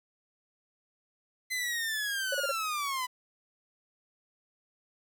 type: linear sweep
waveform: sawtooth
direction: down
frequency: 2050 to 988 Hz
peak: -27 dBFS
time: 1.5-3.07 s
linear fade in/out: 20 ms
type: tone bursts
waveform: triangle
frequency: 554.4 Hz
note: C#5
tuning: in tune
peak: -27 dBFS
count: 4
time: 2.32-2.515 s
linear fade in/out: 5 ms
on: 27 ms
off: 29 ms
effects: 10-bit